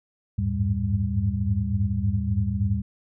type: tone cluster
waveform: sine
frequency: 80.4 / 97.9 / 101.4 / 110.3 / 198.2 Hz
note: E2 / G2 / G#2 / A2 / G3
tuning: -43 / -2 / -41 / +5 / +19 cents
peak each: -28 dBFS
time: 0.38-2.82 s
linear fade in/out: 10 ms
effects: none